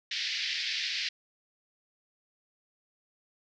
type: band-pass noise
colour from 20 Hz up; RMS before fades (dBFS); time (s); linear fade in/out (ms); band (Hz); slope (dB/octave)
white; -33; 0.11-1.09; 5; 1800 to 5100; 48
effects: none